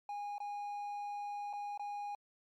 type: tone with dropouts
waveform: triangle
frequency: 820 Hz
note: G#5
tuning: 22 cents flat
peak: -37 dBFS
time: 0.09-2.15 s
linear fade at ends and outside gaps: 2 ms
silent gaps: 0.382-0.402 / 1.53-1.534 / 1.776-1.795 s
effects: Opus 48 kbps